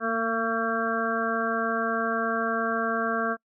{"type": "harmonic tone with a mistuned harmonic", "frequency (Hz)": 226.4, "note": "A3", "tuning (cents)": 50, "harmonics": [1, 2, 3, 5, 6, 7], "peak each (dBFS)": [-31, -31, -31, -31, -31, -31], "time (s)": [0, 3.37], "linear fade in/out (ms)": 50, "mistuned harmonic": 1, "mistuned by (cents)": 22, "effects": ["noise-tail reverb RT60 0.1 s tail -26 dB re dry"]}